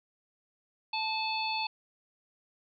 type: harmonic tone with a mistuned harmonic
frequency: 880 Hz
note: A5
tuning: in tune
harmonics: 1 / 3 / 4 / 5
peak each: -33 / -35 / -40 / -36 dBFS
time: 0.93-1.67 s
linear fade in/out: 5 ms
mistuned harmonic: 3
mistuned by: -27 cents
effects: none

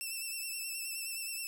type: tone with vibrato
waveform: 10% pulse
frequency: 2669 Hz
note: E7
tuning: 21 cents sharp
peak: -29 dBFS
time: 0.01-1.47 s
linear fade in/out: 0 ms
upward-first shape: sine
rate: 9.5 Hz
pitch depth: 38 cents each way
effects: none

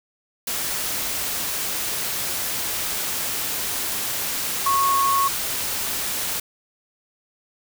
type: tone in noise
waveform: sine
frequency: 1100 Hz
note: C#6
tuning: 14 cents flat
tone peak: -17 dBFS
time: 4.66-5.28 s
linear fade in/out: 5 ms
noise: white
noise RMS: -26 dBFS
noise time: 0.47-6.4 s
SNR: +6 dB
effects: none

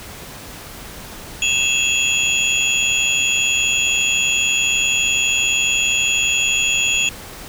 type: tone cluster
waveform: sine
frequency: 2603 / 2735 / 3315 / 6840 Hz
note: E7 / F7 / G#7 / A8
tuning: -22 / -37 / -4 / -50 cents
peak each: -20 dBFS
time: 1.42-7.09 s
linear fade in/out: 2 ms
effects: tanh soft clip ceiling -7 dBFS + pink hiss -35 dBFS RMS until 7.48 s

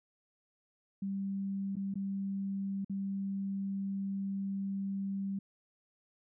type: tone with dropouts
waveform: sine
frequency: 196 Hz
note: G3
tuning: in tune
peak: -33 dBFS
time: 1.02-5.39 s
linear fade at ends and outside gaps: 5 ms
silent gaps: 1.756-1.766 / 1.941-1.955 / 2.847-2.896 s
effects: none

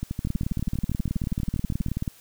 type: two click trains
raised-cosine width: 5 ms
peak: -14 / -16 dBFS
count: 35 / 24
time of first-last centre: 0.25-2.078 / 0.03-1.885 s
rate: 18.6 / 12.4 Hz
effects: white hiss -53 dBFS RMS until 2.2 s

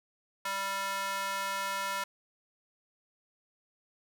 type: tone with high-pass filter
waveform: square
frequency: 196 Hz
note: G3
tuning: in tune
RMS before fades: -34 dBFS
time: 0.45-2.04 s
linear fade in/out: 5 ms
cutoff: 1100 Hz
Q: 1.7
effects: none

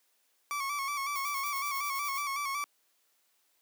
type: tone with vibrato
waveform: 30% pulse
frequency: 1126 Hz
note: C#6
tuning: 27 cents sharp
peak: -29 dBFS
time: 0.51-2.64 s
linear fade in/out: 0 ms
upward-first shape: square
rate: 5.4 Hz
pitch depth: 50 cents each way
type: noise with tremolo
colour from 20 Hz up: violet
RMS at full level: -40 dBFS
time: 1.15-2.23 s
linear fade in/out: 10 ms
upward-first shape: triangle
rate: 10 Hz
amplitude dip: 75%
effects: white hiss -72 dBFS RMS until 3.61 s + high-pass 300 Hz 12 dB/octave

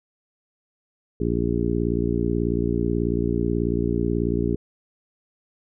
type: harmonic tone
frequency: 58.3 Hz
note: A#1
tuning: 1 cent sharp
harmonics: 1 / 2 / 3 / 4 / 5 / 6 / 7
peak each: -28 / -28 / -28 / -28 / -28 / -28 / -28 dBFS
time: 1.2-4.56 s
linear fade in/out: 5 ms
effects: none

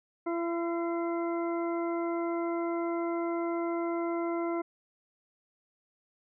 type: harmonic tone with a mistuned harmonic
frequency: 338.4 Hz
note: E4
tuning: 45 cents sharp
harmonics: 1 / 2 / 3 / 4 / 6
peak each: -30 / -36 / -40 / -42 / -46 dBFS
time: 0.26-4.62 s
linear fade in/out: 10 ms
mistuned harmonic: 6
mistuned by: +34 cents
effects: none

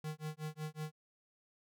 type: tone with tremolo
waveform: square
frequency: 154.3 Hz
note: D#3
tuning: 14 cents flat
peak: -38 dBFS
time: 0.04-0.92 s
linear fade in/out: 2 ms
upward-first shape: sine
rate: 5.4 Hz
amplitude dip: 100%
effects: none

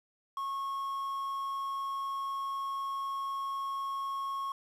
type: tone with quantisation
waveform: triangle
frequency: 1094 Hz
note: C#6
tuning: 23 cents flat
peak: -31 dBFS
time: 0.37-4.52 s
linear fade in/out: 2 ms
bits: 9
effects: low-pass 11000 Hz 12 dB/octave

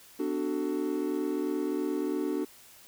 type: tone cluster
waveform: triangle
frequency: 252.9 / 295.9 / 373 / 441.8 Hz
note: B3 / D4 / F#4 / A4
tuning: +41 / +13 / +14 / +7 cents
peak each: -35 / -29 / -31 / -35 dBFS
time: 0.19-2.45 s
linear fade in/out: 10 ms
effects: white hiss -54 dBFS RMS until 2.87 s

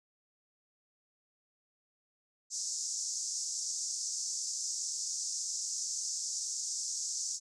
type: band-pass noise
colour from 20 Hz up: pink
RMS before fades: -37 dBFS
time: 2.5-7.4 s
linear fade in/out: 50 ms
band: 5400 to 7600 Hz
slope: 48 dB/octave
effects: none

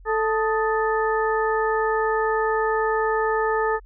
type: harmonic tone with a mistuned harmonic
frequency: 440 Hz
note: A4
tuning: in tune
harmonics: 1 / 2 / 3 / 4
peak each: -22 / -25 / -27 / -28 dBFS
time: 0.05-3.8 s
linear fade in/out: 50 ms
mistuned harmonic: 3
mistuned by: -93 cents
effects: added 44 Hz sine -43 dBFS peak until 3.85 s

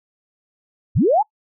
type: linear sweep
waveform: sine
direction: up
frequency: 56.1 to 901 Hz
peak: -12 dBFS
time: 0.95-1.23 s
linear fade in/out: 20 ms
effects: noise-tail reverb RT60 0.1 s tail -24 dB re dry

